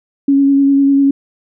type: tone with vibrato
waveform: sine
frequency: 277.2 Hz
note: C#4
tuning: in tune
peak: -7 dBFS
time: 0.28-1.11 s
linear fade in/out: 5 ms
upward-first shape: sine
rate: 10 Hz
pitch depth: 16 cents each way
effects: none